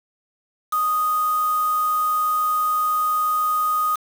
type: tone with quantisation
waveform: sine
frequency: 1243 Hz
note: D#6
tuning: 2 cents flat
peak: -18 dBFS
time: 0.72-3.96 s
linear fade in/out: 10 ms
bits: 5
effects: none